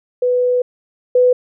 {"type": "tone pair in turn", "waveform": "sine", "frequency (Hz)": [495.9, 498.6], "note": ["B4", "B4"], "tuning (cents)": [7, 16], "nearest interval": "unison", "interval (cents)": 9, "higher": "second", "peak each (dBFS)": [-12, -8], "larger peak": "second", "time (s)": [[0.22, 0.62], [1.15, 1.33]], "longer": "first", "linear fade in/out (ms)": 5, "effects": []}